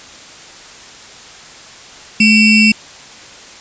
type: ring-modulated tone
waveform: square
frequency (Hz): 1244.5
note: D#6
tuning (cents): 0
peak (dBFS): -4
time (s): 2.2-2.72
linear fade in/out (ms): 5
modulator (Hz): 1460
effects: white hiss -36 dBFS RMS until 3.6 s + resampled to 16000 Hz